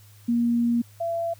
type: tone pair in turn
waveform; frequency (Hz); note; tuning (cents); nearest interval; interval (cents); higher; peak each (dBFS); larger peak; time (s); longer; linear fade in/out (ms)
sine; 236.2 / 673.9; A#3 / E5; +23 / +38; octave + tritone; 1815; second; -19 / -24; first; 0.28-0.82 / 1-1.34; first; 10
effects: added 103 Hz sine -49 dBFS peak until 1.39 s + white hiss -56 dBFS RMS until 1.39 s

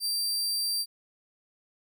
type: tone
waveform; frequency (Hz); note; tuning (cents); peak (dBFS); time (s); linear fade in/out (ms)
sawtooth; 4699; D8; 0; -24; 0-0.86; 50
effects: none

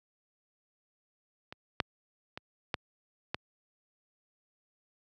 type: clicks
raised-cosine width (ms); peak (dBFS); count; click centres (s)
0.3; -26 / -10 / -23 / -13 / -15; 5; 1.525 / 1.802 / 2.375 / 2.742 / 3.345
effects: high-pass 80 Hz 12 dB/octave

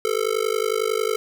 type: tone with amplitude modulation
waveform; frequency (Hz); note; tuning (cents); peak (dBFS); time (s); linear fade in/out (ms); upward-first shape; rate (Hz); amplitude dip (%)
square; 440; A4; 0; -17; 0.05-1.16; 0; sine; 51; 100
effects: none

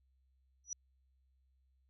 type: tone with exponential growth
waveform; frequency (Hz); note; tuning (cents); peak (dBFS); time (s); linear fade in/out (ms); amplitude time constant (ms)
sine; 5870; F#8; -15; -34; 0.64-0.73; 2; 19
effects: added 65 Hz sine -70 dBFS peak until 1.89 s

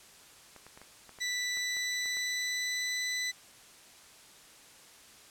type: clicks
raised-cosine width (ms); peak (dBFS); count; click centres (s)
0.5; -35; 10; 0.563 / 0.666 / 0.775 / 0.816 / 1.093 / 1.187 / 1.572 / 1.768 / 2.058 / 2.17
type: tone with pitch glide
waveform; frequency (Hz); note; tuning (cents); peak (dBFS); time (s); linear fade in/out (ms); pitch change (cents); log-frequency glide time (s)
20% pulse; 1975.5 to 1993.8; B6 to B6; 0 to +16; -26; 1.2-3.32; 20; +16; 1.36-3
effects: white hiss -55 dBFS RMS until 5.3 s + low-pass 10000 Hz 12 dB/octave

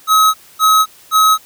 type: tone bursts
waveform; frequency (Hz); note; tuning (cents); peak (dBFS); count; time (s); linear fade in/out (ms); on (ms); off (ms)
square; 1278; D#6; +46; -8; 3; 0.07-1.38; 50; 270; 250
effects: white hiss -44 dBFS RMS until 1.45 s

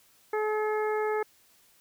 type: harmonic tone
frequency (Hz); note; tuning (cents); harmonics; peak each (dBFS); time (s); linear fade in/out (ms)
427.8; A4; -49; 1 / 2 / 3 / 4 / 5; -27 / -33 / -37 / -39 / -41; 0.33-1.23; 5
effects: white hiss -62 dBFS RMS until 1.8 s

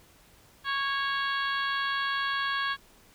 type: harmonic tone with a mistuned harmonic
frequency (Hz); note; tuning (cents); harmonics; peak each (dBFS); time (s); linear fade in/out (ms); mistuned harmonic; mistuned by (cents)
554.4; C#5; 0; 2 / 3 / 4 / 5 / 6 / 7 / 8; -31 / -30 / -42 / -41 / -36 / -43 / -42; 0.64-2.77; 50; 3; -17
effects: pink hiss -58 dBFS RMS until 3.14 s

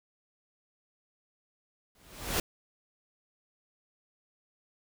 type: noise with exponential growth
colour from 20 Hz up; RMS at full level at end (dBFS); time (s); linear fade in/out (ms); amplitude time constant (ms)
pink; -26; 1.95-2.4; 2; 96
effects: none

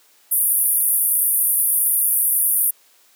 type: band-pass noise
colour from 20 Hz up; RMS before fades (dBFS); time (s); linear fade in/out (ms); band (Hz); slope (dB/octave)
pink; -18; 0.31-2.71; 10; 9500 to 15000; 96
effects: white hiss -55 dBFS RMS until 3.15 s + high-pass 300 Hz 12 dB/octave

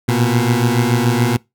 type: beating tone pair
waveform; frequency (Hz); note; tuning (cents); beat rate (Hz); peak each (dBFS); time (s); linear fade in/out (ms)
20% pulse; 116.54 / 123.54; A#2 / B2; 0 / +1; 7; -11; 0.08-1.37; 10
effects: noise-tail reverb RT60 0.2 s tail -23 dB re dry

